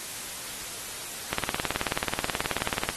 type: click train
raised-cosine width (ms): 0.3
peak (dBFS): -9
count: 30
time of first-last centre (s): 1.33-2.889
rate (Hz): 18.6
effects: white hiss -37 dBFS RMS until 2.96 s + AAC 32 kbps

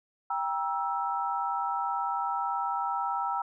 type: chord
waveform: sine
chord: E diminished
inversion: first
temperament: just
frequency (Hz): 791.1 / 949.3 / 1318.5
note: G5 / Bb5 / E6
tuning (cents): +16 / +31 / 0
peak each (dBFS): -32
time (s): 0.3-3.42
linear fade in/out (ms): 5
effects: none

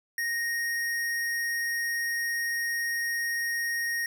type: tone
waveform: square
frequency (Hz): 1864.7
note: A#6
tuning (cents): 0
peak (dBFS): -28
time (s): 0.18-4.06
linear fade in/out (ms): 2
effects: none

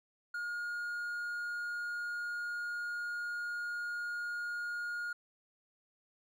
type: tone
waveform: triangle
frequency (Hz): 1428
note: F6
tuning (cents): +38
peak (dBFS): -34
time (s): 0.34-5.13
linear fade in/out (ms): 5
effects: none

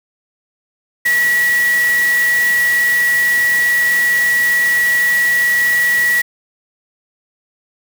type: tone in noise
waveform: sine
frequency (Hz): 1932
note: B6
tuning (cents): -39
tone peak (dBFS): -11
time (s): 1.05-6.22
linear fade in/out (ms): 10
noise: white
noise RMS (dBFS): -25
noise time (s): 1.05-6.22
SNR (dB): +11
effects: none

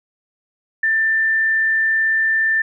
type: tone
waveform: sine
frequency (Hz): 1781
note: A6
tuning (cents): +21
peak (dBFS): -14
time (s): 0.83-2.62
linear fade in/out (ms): 5
effects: none

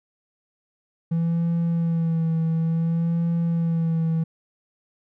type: tone with vibrato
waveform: triangle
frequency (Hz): 165.6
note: E3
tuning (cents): +8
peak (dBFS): -17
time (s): 1.11-4.24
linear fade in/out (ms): 10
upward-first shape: sine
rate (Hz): 0.57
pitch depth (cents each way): 32
effects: tanh soft clip ceiling -13 dBFS

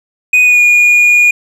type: tone with pitch glide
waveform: triangle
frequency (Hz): 2489 to 2439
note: D#7 to D#7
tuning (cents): 0 to -35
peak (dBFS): -3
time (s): 0.33-1.31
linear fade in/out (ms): 5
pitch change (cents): -35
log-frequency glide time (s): 0.43-0.61
effects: none

